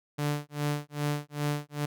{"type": "tone with tremolo", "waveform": "sawtooth", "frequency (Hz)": 146.83, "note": "D3", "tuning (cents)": 0, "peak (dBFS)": -22, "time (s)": [0.18, 1.86], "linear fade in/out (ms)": 10, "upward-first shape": "sine", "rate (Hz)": 2.5, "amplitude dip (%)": 100, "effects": []}